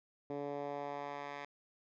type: tone with band-pass filter sweep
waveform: 10% pulse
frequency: 143.2 Hz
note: D3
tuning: 43 cents flat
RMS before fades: -42 dBFS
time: 0.3-1.45 s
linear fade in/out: 2 ms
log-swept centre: 390 to 1600 Hz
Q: 1.2
effects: resampled to 16000 Hz